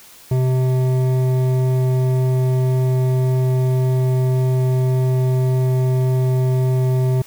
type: tone with hard clipping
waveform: sine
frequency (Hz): 128.7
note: C3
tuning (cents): -28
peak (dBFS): -16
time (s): 0.31-7.22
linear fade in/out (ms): 5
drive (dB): 11
effects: white hiss -44 dBFS RMS until 7.26 s